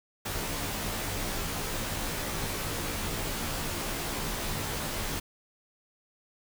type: noise with comb filter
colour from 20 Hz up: pink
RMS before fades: -33 dBFS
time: 0.25-5.2 s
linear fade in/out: 10 ms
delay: 16 ms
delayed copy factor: -0.75
effects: none